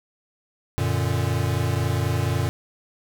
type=chord; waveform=square; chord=Gb augmented; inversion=none; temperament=equal; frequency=92.5 / 116.54 / 146.83 Hz; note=Gb2 / Bb2 / D3; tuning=0 / 0 / 0 cents; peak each=-26 / -25 / -28 dBFS; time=0.78-2.49 s; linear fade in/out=0 ms; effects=none